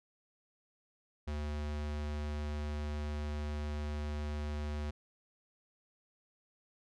square tone, 74.4 Hz, D2, 23 cents sharp, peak -36 dBFS, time 1.27-4.91 s, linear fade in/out 10 ms, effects low-pass 6000 Hz 12 dB/octave

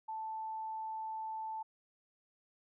sine tone, 880 Hz, A5, in tune, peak -38 dBFS, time 0.08-1.63 s, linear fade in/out 10 ms, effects none

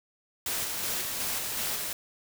white noise with tremolo, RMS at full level -31 dBFS, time 0.46-1.93 s, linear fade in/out 2 ms, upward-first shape square, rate 2.7 Hz, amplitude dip 25%, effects none

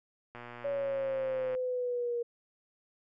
click train, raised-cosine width 0.5 ms, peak -30 dBFS, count 145, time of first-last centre 0.35-1.55 s, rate 120 Hz
sine exponential sweep, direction down, 567 to 471.9 Hz, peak -30 dBFS, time 0.64-2.23 s, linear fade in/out 10 ms
effects none

